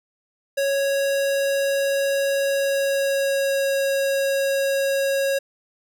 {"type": "tone with pitch glide", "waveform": "square", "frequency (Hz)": [553, 548.5], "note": ["C#5", "C#5"], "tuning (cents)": [-4, -18], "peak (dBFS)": -20, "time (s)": [0.57, 5.39], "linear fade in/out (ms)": 10, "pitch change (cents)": -14, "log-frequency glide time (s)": [2.45, 3.77], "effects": []}